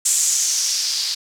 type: noise with low-pass filter sweep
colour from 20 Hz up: violet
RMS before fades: -20 dBFS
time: 0.05-1.15 s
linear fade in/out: 10 ms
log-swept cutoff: 7800 to 4500 Hz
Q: 3.9
effects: none